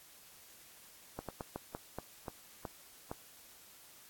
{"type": "slowing click train", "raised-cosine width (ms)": 1, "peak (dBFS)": -25, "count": 9, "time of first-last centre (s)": [1.19, 3.115], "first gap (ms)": 97, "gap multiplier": 1.25, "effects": ["white hiss -58 dBFS RMS until 4.09 s", "AAC 64 kbps"]}